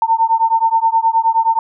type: beating tone pair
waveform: sine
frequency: 900 / 909.5 Hz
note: A5 / A#5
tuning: +39 / -43 cents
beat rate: 9.5 Hz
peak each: -14 dBFS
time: 0.02-1.59 s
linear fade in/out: 2 ms
effects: none